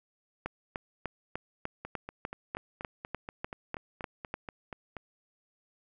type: two click trains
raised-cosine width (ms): 0.5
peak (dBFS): -24 / -19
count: 14 / 14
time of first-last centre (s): 1.85-4.968 / 0.46-4.341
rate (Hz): 4.17 / 3.35
effects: none